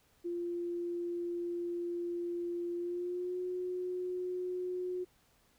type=tone with pitch glide; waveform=sine; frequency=346.8 to 363 Hz; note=F4 to F#4; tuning=-12 to -33 cents; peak=-34 dBFS; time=0.24-5.05 s; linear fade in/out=20 ms; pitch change=+79 cents; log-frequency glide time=2.76-3.38 s; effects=pink hiss -69 dBFS RMS until 5.58 s